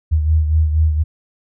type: beating tone pair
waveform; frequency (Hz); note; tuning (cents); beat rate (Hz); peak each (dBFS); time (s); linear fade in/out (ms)
sine; 77.78 / 81.98; D#2 / E2; 0 / -9; 4.2; -12 / -21; 0.11-1.04; 20
effects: none